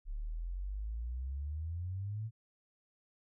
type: exponential sweep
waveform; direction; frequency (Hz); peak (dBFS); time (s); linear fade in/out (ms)
sine; up; 34.65 to 113.9; -36; 0.05-2.31; 50
effects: none